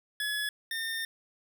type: tone pair in turn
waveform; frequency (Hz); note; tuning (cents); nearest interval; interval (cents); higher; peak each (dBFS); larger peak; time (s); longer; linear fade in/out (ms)
25% pulse; 1700 / 1816.1; G#6 / A#6; +40 / -46; minor second; 114; second; -26 / -28; first; 0.2-0.49 / 0.71-1.05; second; 2
effects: none